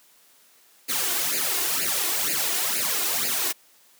white noise with flanger, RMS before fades -25 dBFS, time 0.88-3.53 s, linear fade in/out 20 ms, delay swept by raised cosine 0.43 to 2.83 ms, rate 2.1 Hz, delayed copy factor +0.9, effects white hiss -57 dBFS RMS until 3.99 s + high-pass 200 Hz 12 dB/octave

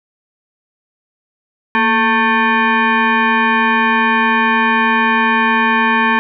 sine tone with frequency modulation, 433.6 Hz, A4, 25 cents flat, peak -10 dBFS, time 1.75-6.19 s, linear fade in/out 0 ms, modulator 666 Hz, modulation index 2.8, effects none

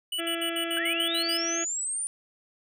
square tone bursts, 2960 Hz, F#7, in tune, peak -29 dBFS, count 9, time 0.12-1.373 s, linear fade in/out 5 ms, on 85 ms, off 61 ms
harmonic tone, 334.9 Hz, E4, 27 cents sharp, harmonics 1 / 2 / 4 / 5 / 6 / 7 / 8 / 9 / 10, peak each -33 / -36 / -39 / -40 / -41 / -41 / -42 / -43 / -43 dBFS, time 0.18-1.65 s, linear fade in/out 20 ms
sine linear sweep, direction up, 1567 to 9397 Hz, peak -28 dBFS, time 0.77-2.07 s, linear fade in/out 0 ms
effects none

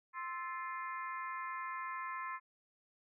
harmonic tone with a mistuned harmonic, 349.2 Hz, F4, in tune, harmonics 3 / 4 / 5 / 6 / 7, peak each -41 / -47 / -47 / -49 / -57 dBFS, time 0.13-2.4 s, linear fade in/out 50 ms, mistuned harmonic 4, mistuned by -100 cents, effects none

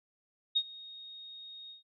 sine tone with ADSR envelope, 3729 Hz, A#7, in tune, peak -23 dBFS, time 0.55-1.83 s, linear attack 17 ms, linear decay 58 ms, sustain -22 dB, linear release 130 ms, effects none

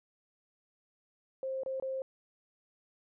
sine tone with dropouts, 529 Hz, C5, 19 cents sharp, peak -33 dBFS, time 1.43-2.02 s, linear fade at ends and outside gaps 1 ms, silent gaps 1.634-1.661 / 1.799-1.824 s, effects none

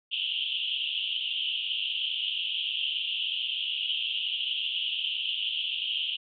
white band-pass noise, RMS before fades -31 dBFS, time 0.11-6.17 s, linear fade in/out 20 ms, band 2800 to 3300 Hz, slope 96 dB/octave, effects none

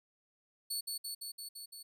20% pulse tone with echo, 4435 Hz, C#8, in tune, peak -29 dBFS, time 0.7-0.81 s, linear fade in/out 10 ms, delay 170 ms, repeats 6, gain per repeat -2 dB, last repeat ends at 1.83 s, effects none

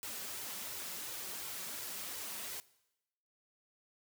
white noise with flanger, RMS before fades -43 dBFS, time 0.03-2.6 s, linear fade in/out 0 ms, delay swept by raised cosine 2 to 5.4 ms, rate 2.8 Hz, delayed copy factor +0.6, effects noise-tail reverb RT60 0.9 s tail -20 dB re dry + high-pass 80 Hz 12 dB/octave

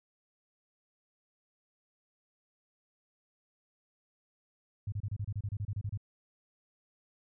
sine tone bursts, 102.4 Hz, G#2, 24 cents flat, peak -32 dBFS, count 14, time 4.87-5.975 s, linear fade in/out 5 ms, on 52 ms, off 29 ms, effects none

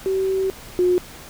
sine tone pair in turn, 382.3 / 359.9 Hz, G4 / F#4, -43 / -48 cents, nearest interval minor second, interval 105 cents, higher first, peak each -18 / -14 dBFS, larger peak second, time 0.06-0.5 / 0.79-0.98 s, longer first, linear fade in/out 0 ms, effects pink hiss -40 dBFS RMS until 1.29 s

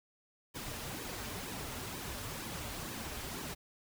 pink noise with flanger, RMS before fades -42 dBFS, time 0.54-3.55 s, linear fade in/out 20 ms, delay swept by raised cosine 1.4 to 6.1 ms, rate 2.1 Hz, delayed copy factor -0.65, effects none

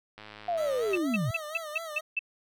click train, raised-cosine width 0.3 ms, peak -29 dBFS, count 85, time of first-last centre 0.18-0.972 s, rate 106 Hz
sine linear sweep, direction down, 718 to 100 Hz, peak -26 dBFS, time 0.48-1.31 s, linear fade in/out 5 ms
25% pulse tone with vibrato, 631 Hz, D#5, 24 cents sharp, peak -33 dBFS, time 0.57-2.01 s, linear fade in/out 10 ms, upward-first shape sine, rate 4.2 Hz, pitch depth 100 cents each way
sine tone bursts, 2641 Hz, E7, 3 cents sharp, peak -25 dBFS, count 7, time 0.93-2.192 s, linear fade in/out 5 ms, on 26 ms, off 180 ms
effects none

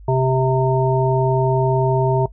harmonic tone, 130.81 Hz, C3, in tune, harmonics 1 / 3 / 5 / 7, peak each -17 / -20 / -22 / -22 dBFS, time 0.08-2.26 s, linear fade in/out 5 ms, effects noise-tail reverb RT60 0.1 s tail -19 dB re dry + added 50 Hz sine -37 dBFS peak until 2.32 s

